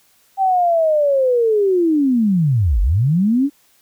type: linear two-way sweep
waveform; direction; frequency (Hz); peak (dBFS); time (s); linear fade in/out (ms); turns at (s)
sine; down then up; 784 to 43.54 to 294.5; -12; 0.37-3.5; 50; 2.81
effects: white hiss -56 dBFS RMS until 3.81 s